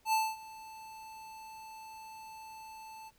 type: tone with ADSR envelope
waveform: square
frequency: 880 Hz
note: A5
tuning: in tune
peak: -26 dBFS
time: 0.05-3.11 s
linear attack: 79 ms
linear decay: 230 ms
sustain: -21 dB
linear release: 34 ms
effects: pink hiss -68 dBFS RMS until 3.18 s